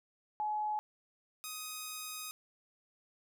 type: tone pair in turn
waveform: sine / 5% pulse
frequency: 848 / 1253 Hz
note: G#5 / D#6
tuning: +36 / +12 cents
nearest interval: perfect fifth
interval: 676 cents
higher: second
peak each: -32 / -29 dBFS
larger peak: second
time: 0.4-0.79 / 1.44-2.31 s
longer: second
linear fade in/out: 0 ms
effects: none